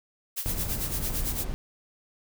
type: noise with tremolo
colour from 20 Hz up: blue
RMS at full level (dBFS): -30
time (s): 0.36-1.45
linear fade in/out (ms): 20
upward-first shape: sine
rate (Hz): 8.9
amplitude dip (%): 70
type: noise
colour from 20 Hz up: brown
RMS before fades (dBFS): -32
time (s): 0.46-1.54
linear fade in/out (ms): 0
effects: none